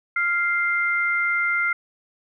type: tone pair together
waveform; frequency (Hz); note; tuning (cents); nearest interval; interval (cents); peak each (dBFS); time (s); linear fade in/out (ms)
sine; 1396.9 / 2093; F6 / C7; 0 / 0; perfect fifth; 700; -22; 0.16-1.73; 5
effects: none